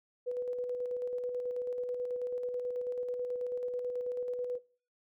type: tone with tremolo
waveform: sine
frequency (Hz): 493.9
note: B4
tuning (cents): 0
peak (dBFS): -31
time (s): 0.26-4.59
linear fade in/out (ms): 20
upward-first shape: square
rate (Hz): 9.2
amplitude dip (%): 30
effects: noise-tail reverb RT60 0.4 s tail -20 dB re dry